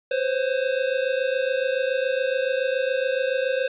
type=tone pair together; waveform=square; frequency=510 / 537.1 Hz; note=C5 / C5; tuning=-44 / +45 cents; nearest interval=minor second; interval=89 cents; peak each=-25 dBFS; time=0.11-3.68 s; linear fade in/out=5 ms; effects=resampled to 8000 Hz + 9-bit